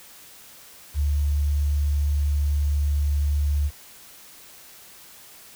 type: tone with quantisation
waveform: sine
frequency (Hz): 72.6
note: D2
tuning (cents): -19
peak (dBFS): -19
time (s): 0.94-3.71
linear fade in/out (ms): 50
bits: 8
effects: white hiss -47 dBFS RMS until 5.55 s